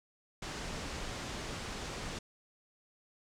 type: low-pass noise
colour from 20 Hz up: pink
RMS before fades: -41 dBFS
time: 0.42-2.19 s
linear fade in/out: 5 ms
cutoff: 7600 Hz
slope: 24 dB/octave
effects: none